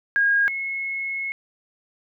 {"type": "tone pair in turn", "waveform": "sine", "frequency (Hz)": [1630, 2178], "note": ["G#6", "C#7"], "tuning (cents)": [-33, -31], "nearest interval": "perfect fourth", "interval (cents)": 502, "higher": "second", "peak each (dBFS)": [-16, -25], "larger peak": "first", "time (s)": [[0.16, 0.48], [0.48, 1.32]], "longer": "second", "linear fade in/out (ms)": 0, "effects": []}